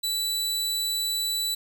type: tone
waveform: sawtooth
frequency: 3960 Hz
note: B7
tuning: 4 cents sharp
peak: -22 dBFS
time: 0.03-1.55 s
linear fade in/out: 10 ms
effects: none